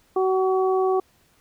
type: harmonic tone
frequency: 376.7 Hz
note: F#4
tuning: 31 cents sharp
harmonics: 1 / 2 / 3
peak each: -19 / -25 / -29 dBFS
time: 0.16-1 s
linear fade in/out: 5 ms
effects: pink hiss -61 dBFS RMS until 1.4 s